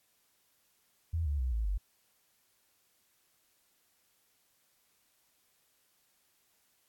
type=tone with pitch steps; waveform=sine; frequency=82.41 / 72.16 / 63.18 / 55.32 / 48.44 Hz; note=E2 / D2 / B1 / A1 / G1; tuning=0 / -30 / +40 / +10 / -20 cents; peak=-29 dBFS; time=1.13-1.78 s; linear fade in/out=10 ms; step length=130 ms; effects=white hiss -72 dBFS RMS until 6.88 s + AAC 64 kbps